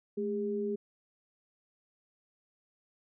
sine tone pair together, 215.1 / 406.1 Hz, A3 / G#4, -39 / -39 cents, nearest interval major seventh, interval 1100 cents, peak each -35 / -32 dBFS, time 0.17-0.76 s, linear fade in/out 10 ms, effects none

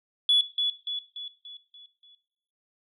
sine tone with echo, 3415 Hz, G#7, 48 cents sharp, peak -17 dBFS, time 0.29-0.41 s, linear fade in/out 2 ms, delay 290 ms, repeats 6, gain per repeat -6 dB, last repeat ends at 2.15 s, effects noise-tail reverb RT60 0.9 s tail -19 dB re dry + tanh soft clip ceiling -13 dBFS

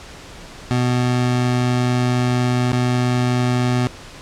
25% pulse tone with dropouts, 124.1 Hz, B2, 9 cents sharp, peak -12 dBFS, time 0.71-3.87 s, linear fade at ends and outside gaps 0 ms, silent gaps 2.718-2.731 s, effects pink hiss -38 dBFS RMS until 4.21 s + low-pass 7000 Hz 12 dB/octave

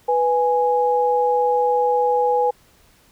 sine tone pair together, 493.9 / 830.6 Hz, B4 / G#5, 0 / 0 cents, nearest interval major sixth, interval 900 cents, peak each -18 dBFS, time 0.08-2.51 s, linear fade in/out 10 ms, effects pink hiss -55 dBFS RMS until 3.11 s

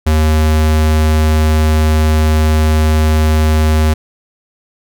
square tone, 77.78 Hz, D#2, in tune, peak -9 dBFS, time 0.06-3.94 s, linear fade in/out 10 ms, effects none

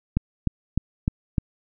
click train, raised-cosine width 5 ms, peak -8 dBFS, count 5, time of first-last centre 0.17-1.382 s, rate 3.3 Hz, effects none

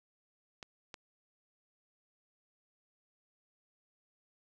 clicks, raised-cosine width 0.2 ms, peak -27 dBFS, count 2, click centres 0.628 / 0.942 s, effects none

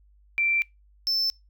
sine / triangle tone pair in turn, 2349 / 5296 Hz, D7 / E8, 0 / +7 cents, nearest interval octave + major second, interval 1407 cents, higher second, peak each -21 dBFS, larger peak neither, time 0.38-0.62 / 1.07-1.3 s, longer first, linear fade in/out 0 ms, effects noise-tail reverb RT60 0.2 s tail -24 dB re dry + added 50 Hz sine -55 dBFS peak until 1.49 s

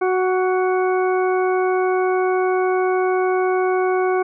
harmonic tone with a mistuned harmonic, 370 Hz, F#4, in tune, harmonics 1 / 2 / 3 / 4 / 6, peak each -17 / -23 / -27 / -29 / -33 dBFS, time 0.01-4.23 s, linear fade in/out 10 ms, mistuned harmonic 3, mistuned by +18 cents, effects none

